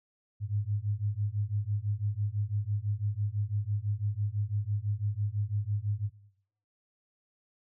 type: beating tone pair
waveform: sine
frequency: 100.5 / 106.5 Hz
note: G2 / G#2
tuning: +44 / +44 cents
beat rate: 6 Hz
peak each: -31 dBFS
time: 0.4-6.1 s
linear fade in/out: 50 ms
effects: noise-tail reverb RT60 0.7 s tail -18 dB re dry